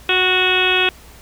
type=harmonic tone with a mistuned harmonic; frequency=368 Hz; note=F#4; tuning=9 cents flat; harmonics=1 / 2 / 3 / 4 / 5 / 6 / 7 / 8 / 9 / 10; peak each=-21 / -25 / -27 / -22 / -26 / -29 / -17 / -26 / -20 / -29 dBFS; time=0.09-0.89 s; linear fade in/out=2 ms; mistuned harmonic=2; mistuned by=+20 cents; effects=added 60 Hz sine -44 dBFS peak until 1.21 s + pink hiss -44 dBFS RMS until 1.21 s